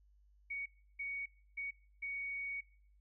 sine tone bursts at uneven times, 2237 Hz, C#7, 15 cents sharp, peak -38 dBFS, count 4, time 0.5-0.66 / 0.99-1.26 / 1.57-1.71 / 2.02-2.61 s, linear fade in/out 10 ms, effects noise-tail reverb RT60 0.5 s tail -19 dB re dry + added 50 Hz sine -64 dBFS peak until 3 s

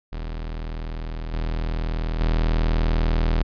40% pulse tone with level steps, 40.18 Hz, E1, 44 cents flat, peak -27 / -22 / -17 dBFS, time 0.12-3.43 s, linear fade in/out 10 ms, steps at 1.33 / 2.2 s, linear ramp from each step 5 ms, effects resampled to 11025 Hz

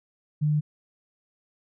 sine tone, 150.3 Hz, D3, 40 cents sharp, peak -20 dBFS, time 0.41-0.61 s, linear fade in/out 20 ms, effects none

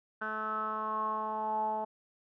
10% pulse tone with low-pass filter sweep, 216.6 Hz, A3, 27 cents flat, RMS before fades -34 dBFS, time 0.21-1.85 s, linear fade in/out 10 ms, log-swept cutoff 1500 to 790 Hz, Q 8.8, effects none

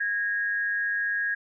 sine tone pair together, 1644.2 / 1849 Hz, G#6 / A#6, -18 / -15 cents, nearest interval major second, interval 203 cents, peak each -25 / -33 dBFS, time 0-1.35 s, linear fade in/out 10 ms, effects none

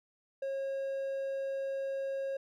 triangle tone, 543 Hz, C#5, 36 cents flat, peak -31 dBFS, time 0.42-2.37 s, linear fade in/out 5 ms, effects none

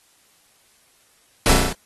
pink noise with echo, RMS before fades -17 dBFS, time 1.46-1.53 s, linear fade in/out 0 ms, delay 33 ms, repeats 6, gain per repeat -2 dB, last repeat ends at 1.728 s, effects white hiss -58 dBFS RMS until 1.85 s + AAC 32 kbps

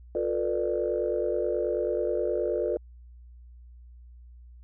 sine chord, B half-diminished seventh, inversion second, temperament just, 355.6 / 444.5 / 493.9 / 592.7 Hz, F4 / A4 / B4 / D5, +31 / +18 / 0 / +16 cents, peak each -30 dBFS, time 0.15-2.77 s, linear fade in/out 2 ms, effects tanh soft clip ceiling -15 dBFS + added 60 Hz sine -46 dBFS peak until 4.63 s

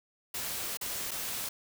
white noise with dropouts, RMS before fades -36 dBFS, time 0.34-1.49 s, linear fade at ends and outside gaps 5 ms, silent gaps 0.772-0.811 / 1.11-1.114 s, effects none

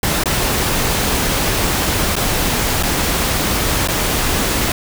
pink noise with dropouts, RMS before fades -17 dBFS, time 0.03-4.72 s, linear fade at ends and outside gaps 2 ms, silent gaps 0.237-0.257 / 2.156-2.164 / 2.827-2.833 / 3.875-3.885 s, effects none

